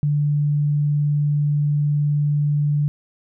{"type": "tone", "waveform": "sine", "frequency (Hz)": 146.83, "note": "D3", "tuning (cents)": 0, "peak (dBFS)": -16, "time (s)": [0.03, 2.88], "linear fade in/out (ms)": 0, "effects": []}